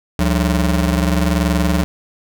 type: ring-modulated tone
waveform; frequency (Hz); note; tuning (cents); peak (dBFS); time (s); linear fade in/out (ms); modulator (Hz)
30% pulse; 122.9; B2; -8; -8; 0.19-1.84; 0; 51
effects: none